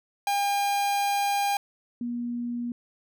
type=tone pair in turn; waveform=45% pulse / sine; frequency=806 / 239.6 Hz; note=G5 / A#3; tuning=+48 / +48 cents; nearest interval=octave + major sixth; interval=2100 cents; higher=first; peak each=-23 / -28 dBFS; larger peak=first; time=0.27-1.57 / 2.01-2.72 s; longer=first; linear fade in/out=2 ms; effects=none